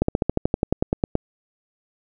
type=slowing click train; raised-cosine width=2 ms; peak=-5 dBFS; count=14; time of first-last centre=0.02-1.154 s; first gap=64 ms; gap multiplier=1.05; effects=none